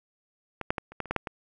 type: clicks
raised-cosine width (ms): 0.5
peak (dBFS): -18 / -9 / -15 / -30 / -15 / -27 / -13 / -10 / -18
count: 9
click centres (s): 0.613 / 0.705 / 0.782 / 0.92 / 1.003 / 1.057 / 1.11 / 1.163 / 1.272
effects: none